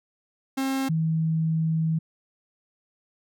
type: tone pair in turn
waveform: 45% pulse / sine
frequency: 267.7 / 160.7 Hz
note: C4 / E3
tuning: +40 / -44 cents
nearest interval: major sixth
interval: 884 cents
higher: first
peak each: -24 / -21 dBFS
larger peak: second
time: 0.57-0.89 / 0.89-1.99 s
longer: second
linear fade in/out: 10 ms
effects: none

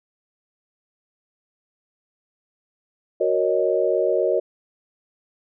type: chord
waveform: sine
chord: D# minor seventh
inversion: first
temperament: equal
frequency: 370 / 466.2 / 554.4 / 622.3 Hz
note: F#4 / A#4 / C#5 / D#5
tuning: 0 / 0 / 0 / 0 cents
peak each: -23 dBFS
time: 3.2-4.4 s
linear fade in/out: 10 ms
effects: none

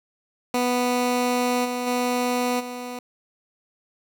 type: tone with level steps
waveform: 15% pulse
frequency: 246.9 Hz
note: B3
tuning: in tune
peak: -14 / -19 / -15 / -25 dBFS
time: 0.54-2.99 s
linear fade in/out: 2 ms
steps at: 1.64 / 1.86 / 2.59 s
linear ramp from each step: 20 ms
effects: none

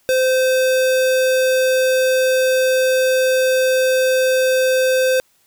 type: tone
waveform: square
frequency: 517 Hz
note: C5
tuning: 21 cents flat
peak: -14 dBFS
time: 0.09-5.2 s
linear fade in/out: 0 ms
effects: white hiss -59 dBFS RMS until 5.46 s

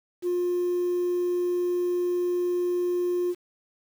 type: tone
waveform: sine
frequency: 354.8 Hz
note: F4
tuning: 27 cents sharp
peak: -21 dBFS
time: 0.22-3.35 s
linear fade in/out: 50 ms
effects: tanh soft clip ceiling -21 dBFS + 8-bit

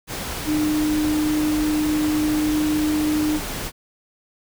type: tone in noise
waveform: sine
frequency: 304.4 Hz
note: D#4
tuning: 38 cents flat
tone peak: -18 dBFS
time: 0.45-3.4 s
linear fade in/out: 50 ms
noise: pink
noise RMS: -29 dBFS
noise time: 0.07-3.72 s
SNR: +8 dB
effects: none

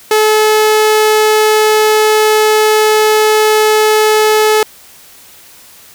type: tone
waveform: sawtooth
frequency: 430.4 Hz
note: A4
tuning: 38 cents flat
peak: -3 dBFS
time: 0.11-4.63 s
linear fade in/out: 2 ms
effects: white hiss -39 dBFS RMS until 5.94 s

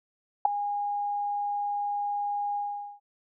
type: tone with ADSR envelope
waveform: sine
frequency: 818 Hz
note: G#5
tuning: 26 cents flat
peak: -12 dBFS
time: 0.45-3 s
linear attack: 5 ms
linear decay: 5 ms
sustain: -15 dB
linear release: 440 ms
effects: none

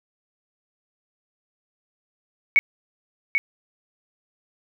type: tone with echo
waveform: sine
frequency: 2224 Hz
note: C#7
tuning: 5 cents sharp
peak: -11 dBFS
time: 2.56-2.59 s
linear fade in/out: 0 ms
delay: 790 ms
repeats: 1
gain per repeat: -6 dB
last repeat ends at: 3.38 s
effects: none

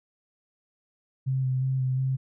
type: tone with vibrato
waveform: sine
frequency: 130.81 Hz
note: C3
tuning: in tune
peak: -23 dBFS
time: 1.26-2.17 s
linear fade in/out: 20 ms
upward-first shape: square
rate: 2.8 Hz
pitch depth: 17 cents each way
effects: none

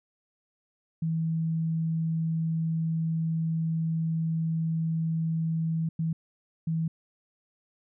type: tone bursts at uneven times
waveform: sine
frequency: 162.3 Hz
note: E3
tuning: 27 cents flat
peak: -25 dBFS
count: 3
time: 1.02-5.89 / 5.99-6.13 / 6.67-6.88 s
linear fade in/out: 5 ms
effects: none

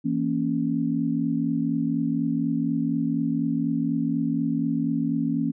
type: chord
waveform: sine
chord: A# diminished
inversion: second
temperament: equal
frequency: 164.81 / 233.1 / 277.2 Hz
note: E3 / A#3 / C#4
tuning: 0 / 0 / 0 cents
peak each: -28 / -26 / -25 dBFS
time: 0.04-5.52 s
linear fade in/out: 20 ms
effects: none

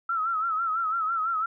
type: tone with vibrato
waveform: sine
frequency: 1317 Hz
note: E6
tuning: 2 cents flat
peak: -24 dBFS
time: 0.09-1.46 s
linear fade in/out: 5 ms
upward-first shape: sine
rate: 6 Hz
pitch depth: 81 cents each way
effects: none

